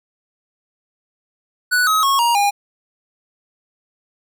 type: tone with pitch steps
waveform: square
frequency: 1480 / 1273.6 / 1096 / 943.2 / 811.7 Hz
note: F#6 / D#6 / C#6 / A#5 / G#5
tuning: 0 / +40 / -20 / +20 / -40 cents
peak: -14 dBFS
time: 1.71-2.51 s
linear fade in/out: 20 ms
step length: 160 ms
effects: none